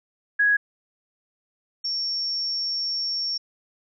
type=tone pair in turn; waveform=sine; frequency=1664 / 5482 Hz; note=G#6 / F8; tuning=+3 / -33 cents; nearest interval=octave + major sixth; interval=2064 cents; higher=second; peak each=-16 / -24 dBFS; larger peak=first; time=0.39-0.57 / 1.84-3.38 s; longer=second; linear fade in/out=10 ms; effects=none